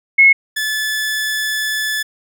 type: tone pair in turn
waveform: sine / sawtooth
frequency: 2177 / 1731.5 Hz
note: C#7 / A6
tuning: -32 / -28 cents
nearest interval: major third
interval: 396 cents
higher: first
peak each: -5 / -14 dBFS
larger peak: first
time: 0.18-0.33 / 0.56-2.03 s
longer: second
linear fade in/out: 10 ms
effects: none